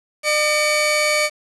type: tone pair together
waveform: sawtooth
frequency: 603 / 2277 Hz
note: D5 / C#7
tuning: +46 / +46 cents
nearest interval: octave + major seventh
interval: 2300 cents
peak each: -15 dBFS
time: 0.23-1.3 s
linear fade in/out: 50 ms
effects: resampled to 24000 Hz + 7-bit